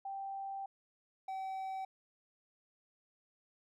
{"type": "tone pair in turn", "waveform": ["sine", "triangle"], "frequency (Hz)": [783, 765.6], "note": ["G5", "G5"], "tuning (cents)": [-2, -41], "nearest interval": "unison", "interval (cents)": 39, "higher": "first", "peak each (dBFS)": [-39, -36], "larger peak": "second", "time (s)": [[0.05, 0.66], [1.28, 1.85]], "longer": "first", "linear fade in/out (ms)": 5, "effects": []}